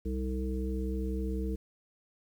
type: harmonic tone with a mistuned harmonic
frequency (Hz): 64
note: C2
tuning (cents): -38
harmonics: 1 / 3 / 5 / 7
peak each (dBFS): -32 / -37 / -39 / -40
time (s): 0.05-1.56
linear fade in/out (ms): 10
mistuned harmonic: 3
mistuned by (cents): +35
effects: 10-bit

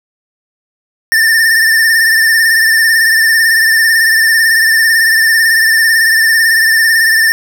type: tone with vibrato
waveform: square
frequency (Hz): 1796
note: A6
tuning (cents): +35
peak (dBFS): -7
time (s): 1.12-7.32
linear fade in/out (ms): 0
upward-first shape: triangle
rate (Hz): 18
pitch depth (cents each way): 58
effects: none

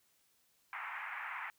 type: band-pass noise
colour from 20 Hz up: white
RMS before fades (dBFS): -43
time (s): 0.73-1.5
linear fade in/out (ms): 0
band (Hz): 820 to 2300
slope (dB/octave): 48
effects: white hiss -73 dBFS RMS until 1.58 s

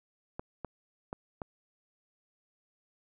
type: clicks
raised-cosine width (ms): 1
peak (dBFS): -23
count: 4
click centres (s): 0.395 / 0.647 / 1.129 / 1.418
effects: none

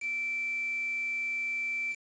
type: tone with quantisation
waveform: sine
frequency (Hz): 2334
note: D7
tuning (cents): -11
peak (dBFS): -30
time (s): 0-1.96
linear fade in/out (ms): 50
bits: 7
effects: resampled to 16000 Hz

